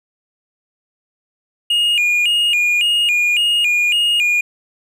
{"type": "tone with vibrato", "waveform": "triangle", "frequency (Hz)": 2637, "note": "E7", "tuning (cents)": 0, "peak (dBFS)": -11, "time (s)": [1.7, 4.41], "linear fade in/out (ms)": 5, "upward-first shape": "square", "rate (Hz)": 1.8, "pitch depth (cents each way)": 140, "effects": []}